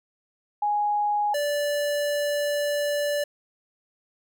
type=tone pair in turn; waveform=sine / square; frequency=830 / 582.8 Hz; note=G#5 / D5; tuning=-1 / -13 cents; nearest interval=tritone; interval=612 cents; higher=first; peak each=-21 / -24 dBFS; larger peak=first; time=0.62-1.34 / 1.34-3.24 s; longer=second; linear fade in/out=5 ms; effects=none